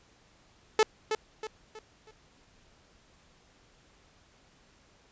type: tone with echo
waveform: sawtooth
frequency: 434.7 Hz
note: A4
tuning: 21 cents flat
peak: -15 dBFS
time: 0.79-0.83 s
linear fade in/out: 2 ms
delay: 320 ms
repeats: 4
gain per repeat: -8 dB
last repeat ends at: 2.11 s
effects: pink hiss -62 dBFS RMS until 5.11 s + resampled to 16000 Hz